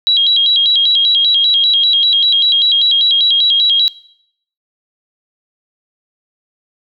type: tone with vibrato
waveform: sine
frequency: 3563 Hz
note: A7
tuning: 21 cents sharp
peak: -8 dBFS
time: 0.07-3.88 s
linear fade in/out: 0 ms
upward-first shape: square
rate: 5.1 Hz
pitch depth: 160 cents each way
effects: noise-tail reverb RT60 0.7 s tail -20 dB re dry